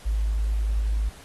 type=tone; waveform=sine; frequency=52.8 Hz; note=G#1; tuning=29 cents sharp; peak=-21 dBFS; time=0.05-1.1 s; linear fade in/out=20 ms; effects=pink hiss -48 dBFS RMS until 1.24 s + AAC 32 kbps